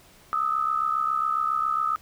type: tone pair together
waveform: sine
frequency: 1233.7 / 1301 Hz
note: D#6 / E6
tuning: -15 / -23 cents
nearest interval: minor second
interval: 92 cents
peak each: -25 dBFS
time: 0.33-1.96 s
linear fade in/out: 0 ms
effects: pink hiss -54 dBFS RMS until 2.01 s